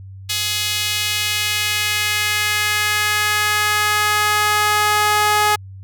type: tone with high-pass filter sweep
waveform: sawtooth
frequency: 420 Hz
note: G#4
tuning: 19 cents sharp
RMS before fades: -18 dBFS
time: 0.29-5.56 s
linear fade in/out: 10 ms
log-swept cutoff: 3400 to 910 Hz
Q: 1.5
effects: added 96 Hz sine -33 dBFS peak until 5.83 s